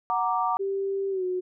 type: chord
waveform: sine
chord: Gb augmented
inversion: none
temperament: equal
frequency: 740 / 932.3 / 1174.7 Hz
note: Gb5 / Bb5 / D6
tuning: 0 / 0 / 0 cents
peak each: -27 dBFS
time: 0.1-0.57 s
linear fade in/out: 0 ms
type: tone with pitch glide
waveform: sine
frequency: 391.8 to 365.6 Hz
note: G4 to F#4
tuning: -1 to -21 cents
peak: -25 dBFS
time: 0.59-1.41 s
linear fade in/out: 20 ms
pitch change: -120 cents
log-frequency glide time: 1.1-1.24 s
effects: none